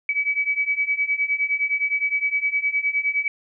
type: beating tone pair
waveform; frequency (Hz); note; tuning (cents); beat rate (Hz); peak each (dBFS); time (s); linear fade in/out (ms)
sine; 2277 / 2286.7; C#7 / D7; +46 / -47; 9.7; -24 / -22; 0.09-3.28; 2
effects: none